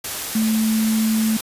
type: tone in noise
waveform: sine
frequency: 220 Hz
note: A3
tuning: in tune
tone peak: -16 dBFS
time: 0.35-1.37 s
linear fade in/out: 5 ms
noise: white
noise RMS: -27 dBFS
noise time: 0.04-1.41 s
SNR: +8 dB
effects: resampled to 32000 Hz